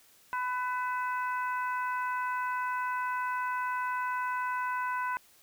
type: harmonic tone with a mistuned harmonic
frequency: 500 Hz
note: B4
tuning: 21 cents sharp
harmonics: 2 / 3 / 4 / 5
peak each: -31 / -35 / -44 / -46 dBFS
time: 0.33-5.17 s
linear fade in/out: 0 ms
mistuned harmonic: 5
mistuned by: +45 cents
effects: white hiss -61 dBFS RMS until 5.42 s